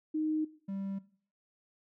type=tone pair in turn; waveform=sine / triangle; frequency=310.4 / 195.54 Hz; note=D#4 / G3; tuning=-4 / -4 cents; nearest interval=minor sixth; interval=800 cents; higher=first; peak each=-29 / -33 dBFS; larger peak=first; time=0.14-0.45 / 0.68-0.99 s; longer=neither; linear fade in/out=10 ms; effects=noise-tail reverb RT60 0.5 s tail -18 dB re dry